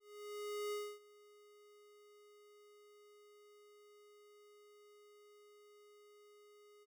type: tone with ADSR envelope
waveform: square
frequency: 415.3 Hz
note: G#4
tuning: in tune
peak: -39 dBFS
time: 0-6.86 s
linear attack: 720 ms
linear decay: 270 ms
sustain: -23 dB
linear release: 34 ms
effects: none